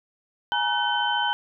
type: tone cluster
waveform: sine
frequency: 834 / 948 / 1512 / 3071 Hz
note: G#5 / A#5 / F#6 / G7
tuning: +7 / +29 / +37 / -36 cents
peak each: -27 dBFS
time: 0.52-1.33 s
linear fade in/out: 0 ms
effects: none